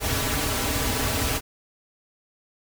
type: noise with comb filter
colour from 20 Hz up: pink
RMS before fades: -25 dBFS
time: 0-1.41 s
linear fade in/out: 50 ms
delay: 5.6 ms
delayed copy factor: -0.8
effects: none